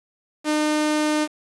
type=tone; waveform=sawtooth; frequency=303.6 Hz; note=D#4; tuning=42 cents flat; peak=-15 dBFS; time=0.44-1.28 s; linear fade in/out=50 ms; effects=resampled to 24000 Hz + 7-bit